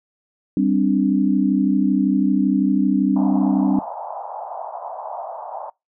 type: chord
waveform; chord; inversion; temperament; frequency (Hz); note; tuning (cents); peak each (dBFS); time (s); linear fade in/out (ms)
sine; G suspended fourth; none; just; 196 / 261.3 / 294; G3 / C4 / D4; 0 / -2 / +2; -19; 0.57-3.79; 2
type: band-pass noise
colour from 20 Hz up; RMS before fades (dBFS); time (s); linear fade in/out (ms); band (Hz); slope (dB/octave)
white; -31; 3.16-5.7; 2; 630 to 920; 48
effects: noise-tail reverb RT60 0.2 s tail -24 dB re dry